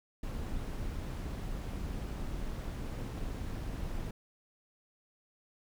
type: noise with amplitude modulation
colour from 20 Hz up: brown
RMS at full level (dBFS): -36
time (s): 0.23-4.11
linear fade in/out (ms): 5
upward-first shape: sine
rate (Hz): 234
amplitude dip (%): 40
effects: none